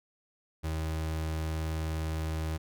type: tone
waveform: 35% pulse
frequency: 79.3 Hz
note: D#2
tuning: 33 cents sharp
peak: -29 dBFS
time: 0.63-2.58 s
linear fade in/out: 20 ms
effects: none